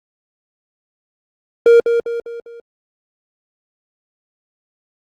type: tone with echo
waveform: triangle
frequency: 467.9 Hz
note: A#4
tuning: 6 cents sharp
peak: -3 dBFS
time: 1.66-1.8 s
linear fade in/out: 2 ms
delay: 200 ms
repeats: 4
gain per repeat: -7 dB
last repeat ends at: 2.6 s
effects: Opus 24 kbps